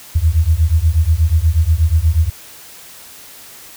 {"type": "beating tone pair", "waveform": "sine", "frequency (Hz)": [76.5, 84.8], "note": ["D#2", "E2"], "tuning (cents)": [-29, 50], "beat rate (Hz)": 8.3, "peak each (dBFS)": -13, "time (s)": [0.15, 2.3], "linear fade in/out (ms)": 10, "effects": ["white hiss -38 dBFS RMS until 3.76 s"]}